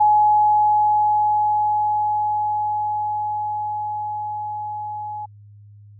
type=tone with level ramp; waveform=sine; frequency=843 Hz; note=G#5; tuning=26 cents sharp; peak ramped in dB=-11 to -27 dBFS; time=0-5.26 s; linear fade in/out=10 ms; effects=added 103 Hz sine -42 dBFS peak until 5.99 s